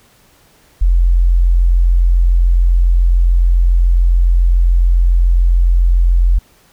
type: tone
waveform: sine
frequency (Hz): 43.56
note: F1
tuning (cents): -4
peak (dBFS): -7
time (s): 0.81-6.39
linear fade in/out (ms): 10
effects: pink hiss -50 dBFS RMS until 6.72 s